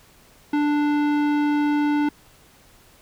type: tone with tanh clipping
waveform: sine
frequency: 294.3 Hz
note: D4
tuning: 4 cents sharp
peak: -20 dBFS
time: 0.53-2.09 s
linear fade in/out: 5 ms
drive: 17 dB
effects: pink hiss -53 dBFS RMS until 3.01 s